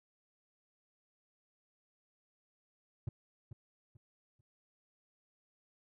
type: tone with echo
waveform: triangle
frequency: 115.7 Hz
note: A#2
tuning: 13 cents flat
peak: -31 dBFS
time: 3.07-3.09 s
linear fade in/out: 5 ms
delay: 440 ms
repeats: 3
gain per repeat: -11 dB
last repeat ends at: 4.41 s
effects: none